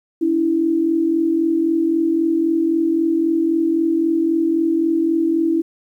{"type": "tone pair together", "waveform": "sine", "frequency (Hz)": [285.8, 329.6], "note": ["D4", "E4"], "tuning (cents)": [-47, 0], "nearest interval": "major second", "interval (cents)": 247, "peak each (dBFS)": [-22, -15], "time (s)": [0.21, 5.62], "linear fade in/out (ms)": 10, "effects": ["9-bit"]}